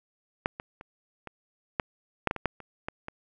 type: clicks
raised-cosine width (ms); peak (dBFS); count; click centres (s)
0.5; -10 / -21 / -28 / -24 / -10 / -8 / -12 / -20 / -10 / -29 / -17 / -21; 12; 0.459 / 0.599 / 0.811 / 1.273 / 1.798 / 2.273 / 2.311 / 2.363 / 2.457 / 2.603 / 2.885 / 3.084
effects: none